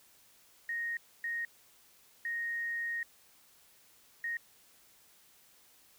sine tone bursts at uneven times, 1864.7 Hz, A#6, in tune, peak -33 dBFS, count 4, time 0.69-0.97 / 1.24-1.45 / 2.25-3.03 / 4.24-4.37 s, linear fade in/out 2 ms, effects white hiss -63 dBFS RMS until 5.98 s

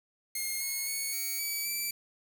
5% pulse tone with pitch steps, 2140 / 2176 / 2213 / 2250 / 2288 / 2327 Hz, C7 / C#7 / C#7 / C#7 / D7 / D7, +38 / -33 / -3 / +25 / -46 / -17 cents, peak -22 dBFS, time 0.35-1.91 s, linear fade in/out 5 ms, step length 260 ms, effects 8-bit

